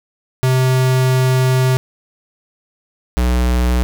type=tone pair in turn; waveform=square; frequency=129.4 / 61.32 Hz; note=C3 / B1; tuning=-19 / -12 cents; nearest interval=octave + minor second; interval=1293 cents; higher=first; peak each=-12 / -13 dBFS; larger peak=first; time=0.43-1.77 / 3.17-3.83 s; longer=first; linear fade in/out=0 ms; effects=none